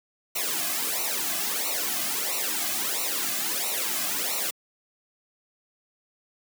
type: noise with flanger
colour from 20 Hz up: white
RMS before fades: -28 dBFS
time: 0.35-4.51 s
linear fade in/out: 10 ms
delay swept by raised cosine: 0.6 to 2.2 ms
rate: 1.5 Hz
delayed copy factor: -0.95
effects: high-pass 200 Hz 12 dB/octave